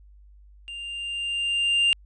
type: tone with level ramp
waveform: triangle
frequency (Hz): 2794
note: F7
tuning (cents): 0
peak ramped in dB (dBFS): -33 to -15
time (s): 0.68-1.93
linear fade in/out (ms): 0
effects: added 50 Hz sine -48 dBFS peak until 2.05 s + resampled to 22050 Hz